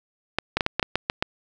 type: clicks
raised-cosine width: 0.3 ms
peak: -5 dBFS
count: 9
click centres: 0.386 / 0.57 / 0.608 / 0.664 / 0.796 / 0.828 / 0.956 / 1.099 / 1.225 s
effects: none